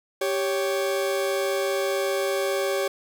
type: tone pair together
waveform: 40% pulse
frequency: 392 / 557.1 Hz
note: G4 / C#5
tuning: 0 / +9 cents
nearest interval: tritone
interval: 609 cents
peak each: -25 dBFS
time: 0.21-2.88 s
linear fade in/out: 5 ms
effects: none